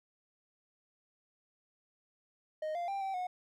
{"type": "tone with pitch steps", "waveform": "triangle", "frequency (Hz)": [620, 695, 789, 774, 728], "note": ["D#5", "F5", "G5", "G5", "F#5"], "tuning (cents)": [-6, -9, 11, -22, -28], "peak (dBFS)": -32, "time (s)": [2.62, 3.27], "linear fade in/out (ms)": 5, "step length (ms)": 130, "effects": []}